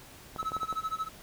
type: clicks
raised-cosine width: 1 ms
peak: -25 dBFS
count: 6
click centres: 0.362 / 0.429 / 0.519 / 0.566 / 0.632 / 0.727 s
type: tone with tremolo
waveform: triangle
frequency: 1296 Hz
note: E6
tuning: 30 cents flat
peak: -26 dBFS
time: 0.38-1.09 s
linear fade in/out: 20 ms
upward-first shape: sine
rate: 13 Hz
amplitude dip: 95%
effects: pink hiss -51 dBFS RMS until 1.22 s